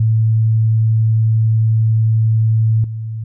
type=tone with level steps; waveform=sine; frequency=111.1 Hz; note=A2; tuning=17 cents sharp; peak=-10 / -21 dBFS; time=0-3.24 s; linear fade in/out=5 ms; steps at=2.84 s; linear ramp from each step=2 ms; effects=none